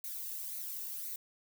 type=noise with flanger; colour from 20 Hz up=violet; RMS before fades=-41 dBFS; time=0.04-1.16 s; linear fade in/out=2 ms; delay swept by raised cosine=0.47 to 1.13 ms; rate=1.9 Hz; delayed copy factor=+0.5; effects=none